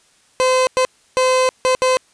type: tone bursts at uneven times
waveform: 30% pulse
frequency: 514 Hz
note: C5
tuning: 31 cents flat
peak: -10 dBFS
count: 5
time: 0.4-0.67 / 0.77-0.85 / 1.17-1.49 / 1.65-1.75 / 1.82-1.97 s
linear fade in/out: 0 ms
effects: white hiss -55 dBFS RMS until 2.13 s + resampled to 22050 Hz